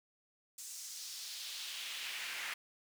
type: noise with high-pass filter sweep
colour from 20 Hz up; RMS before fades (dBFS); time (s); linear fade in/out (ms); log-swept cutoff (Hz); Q
brown; -44; 0.58-2.54; 5; 7200 to 1900; 1.8
effects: none